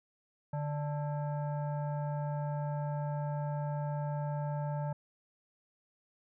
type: tone with frequency modulation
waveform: sine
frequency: 146.7 Hz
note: D3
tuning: 2 cents flat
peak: -32 dBFS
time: 0.53-4.93 s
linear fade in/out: 5 ms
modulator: 736 Hz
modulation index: 0.71
effects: none